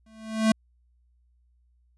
square tone with exponential growth, 220.1 Hz, A3, 1 cent sharp, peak -16 dBFS, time 0.06-0.52 s, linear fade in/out 5 ms, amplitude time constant 98 ms, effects added 60 Hz sine -61 dBFS peak until 1.97 s + resampled to 24000 Hz

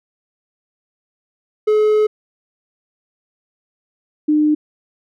triangle / sine tone pair in turn, 426.8 / 302.4 Hz, G#4 / D#4, +47 / -49 cents, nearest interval tritone, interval 596 cents, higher first, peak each -9 / -11 dBFS, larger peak first, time 1.67-2.07 / 4.28-4.55 s, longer first, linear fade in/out 10 ms, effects none

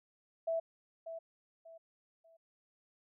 sine tone with echo, 658 Hz, E5, 3 cents flat, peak -31 dBFS, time 0.47-0.6 s, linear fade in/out 10 ms, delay 590 ms, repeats 3, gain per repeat -10 dB, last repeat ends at 2.37 s, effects none

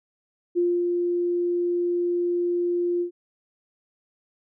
sine tone with ADSR envelope, 350 Hz, F4, 4 cents sharp, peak -18 dBFS, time 0.55-3.11 s, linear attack 28 ms, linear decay 250 ms, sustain -3 dB, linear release 100 ms, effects none

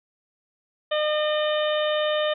harmonic tone, 607 Hz, D#5, 43 cents flat, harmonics 1 / 2 / 3 / 4 / 5 / 6, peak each -22 / -31 / -32 / -39 / -32 / -33 dBFS, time 0.91-2.34 s, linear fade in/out 10 ms, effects none

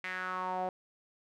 sawtooth tone with band-pass filter sweep, 184.5 Hz, F#3, 5 cents flat, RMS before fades -36 dBFS, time 0.04-0.69 s, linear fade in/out 2 ms, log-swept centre 2100 to 650 Hz, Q 4.4, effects none

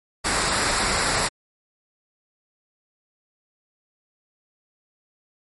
pink noise with comb filter, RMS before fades -22 dBFS, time 0.24-1.29 s, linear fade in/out 20 ms, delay 0.32 ms, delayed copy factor -0.55, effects MP3 48 kbps

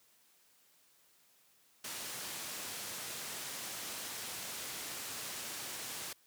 white low-pass noise, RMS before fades -43 dBFS, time 1.84-6.13 s, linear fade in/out 5 ms, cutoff 11000 Hz, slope 12 dB/octave, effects white hiss -68 dBFS RMS until 6.26 s + high-pass 100 Hz 12 dB/octave

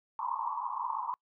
pink band-pass noise, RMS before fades -35 dBFS, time 0.19-1.14 s, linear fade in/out 0 ms, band 890 to 1100 Hz, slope 96 dB/octave, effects noise-tail reverb RT60 0.1 s tail -26 dB re dry

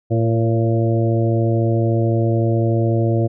harmonic tone with a mistuned harmonic, 113.8 Hz, A#2, 41 cents flat, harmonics 1 / 2 / 3 / 4 / 5 / 6, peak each -16 / -25 / -21 / -27 / -25 / -29 dBFS, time 0.1-3.28 s, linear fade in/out 20 ms, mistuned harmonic 4, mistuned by +37 cents, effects none

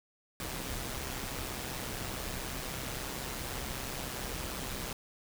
pink noise with amplitude modulation, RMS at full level -36 dBFS, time 0.4-4.93 s, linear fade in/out 2 ms, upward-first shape sine, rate 130 Hz, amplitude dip 55%, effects none

